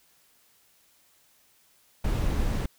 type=noise; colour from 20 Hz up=brown; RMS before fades=-26 dBFS; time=2.04-2.66 s; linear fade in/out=5 ms; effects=white hiss -63 dBFS RMS until 2.78 s